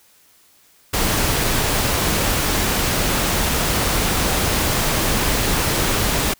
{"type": "noise", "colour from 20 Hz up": "pink", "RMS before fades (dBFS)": -19, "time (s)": [0.93, 6.34], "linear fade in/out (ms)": 10, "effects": ["white hiss -54 dBFS RMS until 6.39 s"]}